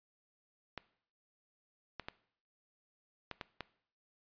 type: clicks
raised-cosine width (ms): 0.3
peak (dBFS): -24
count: 6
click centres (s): 0.777 / 1.997 / 2.085 / 3.313 / 3.412 / 3.607
effects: noise-tail reverb RT60 0.6 s tail -19 dB re dry + resampled to 11025 Hz